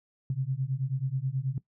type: beating tone pair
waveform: sine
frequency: 128.1 / 137.4 Hz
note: C3 / C#3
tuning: -36 / -15 cents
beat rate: 9.3 Hz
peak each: -31 / -30 dBFS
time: 0.3-1.58 s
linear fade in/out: 2 ms
effects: noise-tail reverb RT60 0.1 s tail -18 dB re dry